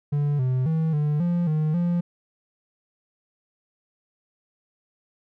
triangle tone with pitch steps, 145.3 / 128.3 / 160.4 / 148.7 / 173.7 / 154.4 / 173.8 Hz, D3 / C3 / E3 / D3 / F3 / D#3 / F3, -18 / -34 / -47 / +22 / -9 / -13 / -8 cents, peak -18 dBFS, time 0.12-2.01 s, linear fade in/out 10 ms, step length 270 ms, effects none

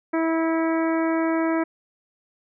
harmonic tone with a mistuned harmonic, 325.7 Hz, E4, 21 cents flat, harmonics 1 / 2 / 3 / 4 / 5 / 6 / 7, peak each -21 / -27 / -31 / -33 / -35 / -37 / -38 dBFS, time 0.13-1.64 s, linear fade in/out 10 ms, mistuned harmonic 7, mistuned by -18 cents, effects none

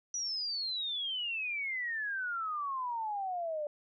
sine exponential sweep, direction down, 5920 to 582 Hz, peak -33 dBFS, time 0.14-3.67 s, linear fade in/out 2 ms, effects none

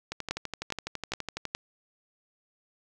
two click trains, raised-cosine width 0.2 ms, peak -16 / -12 dBFS, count 17 / 4, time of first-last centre 0.12-1.453 / 0.31-1.55 s, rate 12 / 2.42 Hz, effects none

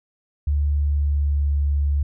sine tone with pitch glide, 72.7 to 71.7 Hz, D2 to D2, -17 to -41 cents, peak -17 dBFS, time 0.47-2.03 s, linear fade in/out 5 ms, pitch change -24 cents, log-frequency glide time 0.72-1.55 s, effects none

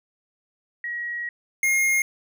sine / square tone pair in turn, 1905 / 2138 Hz, A#6 / C7, +37 / +37 cents, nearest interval major second, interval 200 cents, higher second, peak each -27 / -19 dBFS, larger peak second, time 0.84-1.29 / 1.63-2.02 s, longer first, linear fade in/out 2 ms, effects none

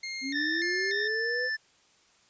25% pulse tone with vibrato, 1975.5 Hz, B6, in tune, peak -30 dBFS, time 0.03-1.08 s, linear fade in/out 5 ms, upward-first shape square, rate 1.7 Hz, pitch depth 130 cents each way
sine linear sweep, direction up, 260 to 511 Hz, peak -32 dBFS, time 0.21-1.5 s, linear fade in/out 50 ms
square tone, 1760 Hz, A6, in tune, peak -29 dBFS, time 0.34-1.57 s, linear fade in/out 20 ms
effects white hiss -63 dBFS RMS until 2.29 s + resampled to 16000 Hz

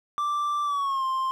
triangle tone with pitch glide, 1174 to 1052 Hz, D6 to C6, -1 to +9 cents, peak -22 dBFS, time 0.18-1.31 s, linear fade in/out 0 ms, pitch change -190 cents, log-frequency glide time 0.64-1.05 s, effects none

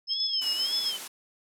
sine tone with tremolo, 5200 Hz, E8, 24 cents flat, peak -25 dBFS, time 0.07-0.93 s, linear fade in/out 50 ms, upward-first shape square, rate 7.6 Hz, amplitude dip 50%
sine tone with vibrato, 3140 Hz, G7, 2 cents sharp, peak -31 dBFS, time 0.09-0.98 s, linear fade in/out 20 ms, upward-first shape sine, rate 1.8 Hz, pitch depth 150 cents each way
white high-pass noise, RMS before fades -38 dBFS, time 0.41-1.08 s, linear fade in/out 10 ms, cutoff 200 Hz, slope 24 dB/octave
effects low-pass 12000 Hz 12 dB/octave

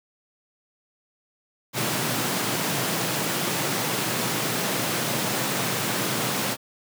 pink high-pass noise, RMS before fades -26 dBFS, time 1.73-6.57 s, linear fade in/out 50 ms, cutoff 110 Hz, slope 96 dB/octave, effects none

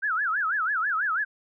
sine tone with vibrato, 1477 Hz, F#6, 3 cents flat, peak -23 dBFS, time 0.02-1.25 s, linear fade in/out 20 ms, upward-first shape sine, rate 6.1 Hz, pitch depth 270 cents each way, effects none

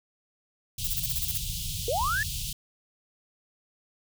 pink band-stop noise, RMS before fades -33 dBFS, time 0.78-2.53 s, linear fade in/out 5 ms, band 160 to 2900 Hz, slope 48 dB/octave
violet noise bursts, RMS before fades -29 dBFS, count 9, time 0.84-1.378 s, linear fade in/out 5 ms, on 34 ms, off 29 ms
sine linear sweep, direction up, 429.9 to 1795 Hz, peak -25 dBFS, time 1.88-2.23 s, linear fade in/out 2 ms
effects none

